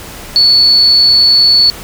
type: tone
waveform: sine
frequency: 4435 Hz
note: C#8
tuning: in tune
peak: -4 dBFS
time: 0.36-1.7 s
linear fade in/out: 0 ms
effects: pink hiss -29 dBFS RMS until 1.83 s